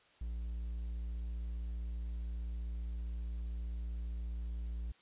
triangle tone, 57.6 Hz, A#1, 20 cents flat, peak -35 dBFS, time 0.21-4.92 s, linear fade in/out 5 ms, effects white hiss -66 dBFS RMS until 5.01 s + resampled to 8000 Hz

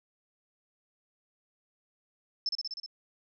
sine tone with echo, 5274 Hz, E8, in tune, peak -27 dBFS, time 2.46-2.49 s, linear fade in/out 2 ms, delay 62 ms, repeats 6, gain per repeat -2 dB, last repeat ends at 2.862 s, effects none

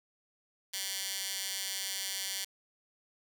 15% pulse tone with high-pass filter, 193.6 Hz, G3, 21 cents flat, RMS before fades -37 dBFS, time 0.73-2.45 s, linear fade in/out 10 ms, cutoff 3700 Hz, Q 0.87, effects 10-bit

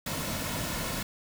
pink noise with comb filter, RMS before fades -33 dBFS, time 0.06-1.03 s, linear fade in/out 5 ms, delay 2.5 ms, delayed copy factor -0.5, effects none

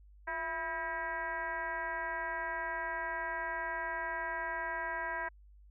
sine tone with frequency modulation, 1295 Hz, E6, 31 cents flat, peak -34 dBFS, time 0.27-5.29 s, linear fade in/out 10 ms, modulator 314 Hz, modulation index 2.1, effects added 50 Hz sine -55 dBFS peak until 5.7 s

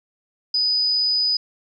sine tone, 4979 Hz, D#8, in tune, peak -17 dBFS, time 0.54-1.37 s, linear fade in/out 5 ms, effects none

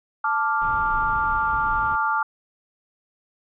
sine chord, D minor, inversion second, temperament equal, 880 / 1174.7 / 1396.9 Hz, A5 / D6 / F6, 0 / 0 / 0 cents, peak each -24 dBFS, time 0.24-2.23 s, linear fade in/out 5 ms
brown noise, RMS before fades -34 dBFS, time 0.61-1.96 s, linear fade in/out 10 ms
effects resampled to 8000 Hz

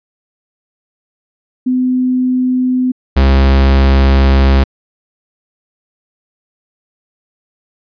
sine / 45% pulse tone pair in turn, 253.8 / 67.37 Hz, B3 / C#2, +47 / -49 cents, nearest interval octave + major seventh, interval 2296 cents, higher first, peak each -10 / -6 dBFS, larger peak second, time 1.66-2.92 / 3.16-4.64 s, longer second, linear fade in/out 10 ms, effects resampled to 11025 Hz

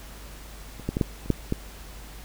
clicks, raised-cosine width 3 ms, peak -26 / -13 / -12 / -8 / -27 / -7 / -11 dBFS, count 7, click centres 0.797 / 0.89 / 0.969 / 1.012 / 1.26 / 1.303 / 1.524 s, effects added 50 Hz sine -42 dBFS peak until 2.24 s + pink hiss -46 dBFS RMS until 2.24 s

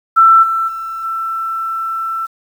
sine tone with level steps, 1335 Hz, E6, 22 cents sharp, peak -4 / -13 / -21 / -17 dBFS, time 0.16-2.27 s, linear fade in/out 20 ms, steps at 0.42 / 0.67 / 1.03 s, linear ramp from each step 20 ms, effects 7-bit

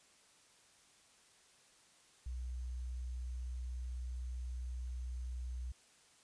sine tone with sample-and-hold, 62.1 Hz, B1, 10 cents sharp, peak -39 dBFS, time 2.26-5.72 s, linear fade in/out 5 ms, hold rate 6300 Hz, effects white hiss -66 dBFS RMS until 6.23 s + resampled to 22050 Hz

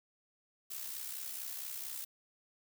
blue noise with amplitude modulation, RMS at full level -40 dBFS, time 0.7-2.05 s, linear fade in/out 10 ms, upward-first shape sine, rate 64.4 Hz, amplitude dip 55%, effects none

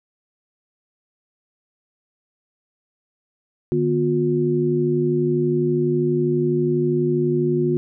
sine tone cluster, 150.5 / 242.7 / 358.4 Hz, D3 / B3 / F4, +43 / -30 / +45 cents, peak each -22 / -24 / -19 dBFS, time 3.72-7.77 s, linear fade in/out 0 ms, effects none

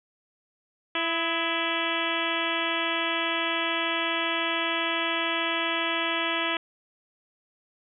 harmonic tone with a mistuned harmonic, 332.9 Hz, E4, 17 cents sharp, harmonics 1 / 2 / 3 / 4 / 5 / 6 / 7 / 8 / 9 / 10, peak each -34 / -34 / -34 / -34 / -34 / -34 / -34 / -34 / -34 / -34 dBFS, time 0.95-6.57 s, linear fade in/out 2 ms, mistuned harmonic 4, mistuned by -48 cents, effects none

